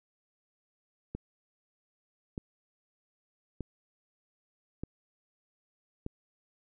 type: click train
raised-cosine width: 3 ms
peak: -23 dBFS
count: 5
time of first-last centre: 1.15-6.064 s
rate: 0.814 Hz
effects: none